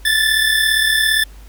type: tone pair together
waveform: 25% pulse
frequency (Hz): 1735.5 / 1773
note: A6 / A6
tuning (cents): -24 / +13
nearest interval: unison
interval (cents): 37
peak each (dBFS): -12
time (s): 0.05-1.24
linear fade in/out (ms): 5
effects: added 50 Hz sine -36 dBFS peak until 1.48 s + pink hiss -48 dBFS RMS until 1.48 s